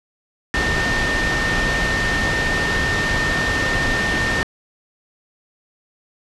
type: tone in noise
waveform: sine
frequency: 1817 Hz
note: A#6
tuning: 45 cents flat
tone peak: -20 dBFS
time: 0.54-4.43 s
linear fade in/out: 0 ms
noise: pink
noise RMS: -21 dBFS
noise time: 0.54-4.43 s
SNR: -2 dB
effects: low-pass 5000 Hz 12 dB/octave